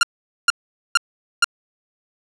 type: tone bursts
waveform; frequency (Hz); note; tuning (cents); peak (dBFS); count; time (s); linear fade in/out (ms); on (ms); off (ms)
sawtooth; 1396.9; F6; 0; -7; 4; 0.01-1.444; 2; 21; 450
effects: resampled to 22050 Hz + 7-bit